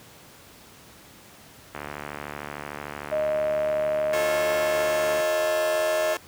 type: click train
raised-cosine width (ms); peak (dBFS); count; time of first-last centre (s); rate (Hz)
0.5; -18; 254; 1.75-5.202; 73.3
type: tone with pitch glide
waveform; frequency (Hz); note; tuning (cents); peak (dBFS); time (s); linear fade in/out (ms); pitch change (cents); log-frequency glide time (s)
sine; 618 to 624.5; D#5 to D#5; -12 to +6; -22; 3.11-6.15; 20; +18; 3.66-5.9
type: chord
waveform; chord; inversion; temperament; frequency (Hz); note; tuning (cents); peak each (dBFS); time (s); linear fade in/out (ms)
10% pulse; F augmented; none; just; 349.2 / 436.5 / 545.7; F4 / A4 / C#5; 0 / -14 / -27; -24; 4.13-6.17; 2
effects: pink hiss -49 dBFS RMS until 6.27 s + high-pass 80 Hz 12 dB/octave